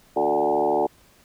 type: tone with frequency modulation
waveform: sine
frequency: 588 Hz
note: D5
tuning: 2 cents sharp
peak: -18 dBFS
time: 0.16-0.87 s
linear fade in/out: 10 ms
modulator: 73.5 Hz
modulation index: 3.7
effects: pink hiss -56 dBFS RMS until 1.24 s